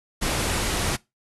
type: low-pass noise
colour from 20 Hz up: pink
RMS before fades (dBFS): -25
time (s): 0.21-0.97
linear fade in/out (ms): 20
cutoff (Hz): 12000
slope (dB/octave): 96
effects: noise-tail reverb RT60 0.2 s tail -21 dB re dry